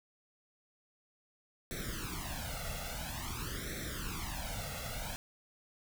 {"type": "noise with flanger", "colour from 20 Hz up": "pink", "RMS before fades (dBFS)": -40, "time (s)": [1.71, 5.16], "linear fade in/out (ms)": 0, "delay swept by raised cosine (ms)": [0.51, 1.49], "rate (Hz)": 0.49, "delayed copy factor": 1, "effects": []}